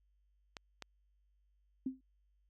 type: clicks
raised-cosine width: 0.2 ms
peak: -27 dBFS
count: 2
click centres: 0.568 / 0.823 s
type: tone with exponential decay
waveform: sine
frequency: 261.6 Hz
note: C4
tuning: in tune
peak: -31 dBFS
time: 1.86-2.01 s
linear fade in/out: 5 ms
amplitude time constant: 32 ms
effects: added 50 Hz sine -70 dBFS peak until 2.49 s